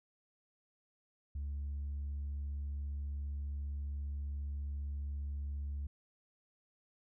triangle tone with tanh clipping, 71.3 Hz, C#2, 49 cents sharp, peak -37 dBFS, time 1.35-5.87 s, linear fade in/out 5 ms, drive 6 dB, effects none

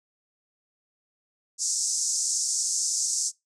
pink band-pass noise, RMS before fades -27 dBFS, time 1.58-3.32 s, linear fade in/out 50 ms, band 5500 to 8400 Hz, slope 48 dB/octave, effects noise-tail reverb RT60 0.2 s tail -23 dB re dry

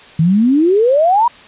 sine exponential sweep, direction up, 153.7 to 988 Hz, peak -8 dBFS, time 0.19-1.28 s, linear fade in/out 5 ms, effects white hiss -39 dBFS RMS until 1.47 s + resampled to 8000 Hz

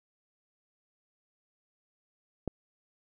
click, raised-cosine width 2 ms, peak -18 dBFS, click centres 2.477 s, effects none

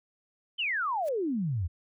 sine exponential sweep, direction down, 3152 to 77.78 Hz, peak -27 dBFS, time 0.58-1.68 s, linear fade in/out 20 ms
white noise with exponential growth, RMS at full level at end -44 dBFS, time 1-1.09 s, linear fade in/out 5 ms, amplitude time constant 18 ms
effects none

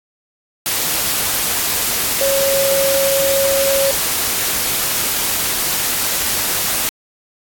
sine tone in noise, 549 Hz, C#5, 17 cents flat, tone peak -14 dBFS, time 2.21-3.91 s, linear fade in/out 0 ms, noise white, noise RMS -18 dBFS, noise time 0.66-6.89 s, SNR +1 dB, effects AAC 64 kbps

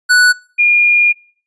square / sine tone pair in turn, 1480 / 2421 Hz, F#6 / D#7, 0 / -48 cents, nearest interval major sixth, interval 852 cents, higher second, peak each -7 dBFS, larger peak neither, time 0.09-0.33 / 0.58-1.13 s, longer second, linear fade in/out 20 ms, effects noise-tail reverb RT60 0.5 s tail -25 dB re dry + resampled to 22050 Hz

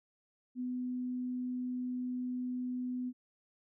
sine tone, 250.3 Hz, B3, 23 cents sharp, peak -34 dBFS, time 0.55-3.13 s, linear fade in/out 50 ms, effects none

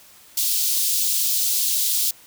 white high-pass noise, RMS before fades -21 dBFS, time 0.37-2.11 s, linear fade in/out 5 ms, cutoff 3500 Hz, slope 24 dB/octave, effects white hiss -49 dBFS RMS until 2.26 s

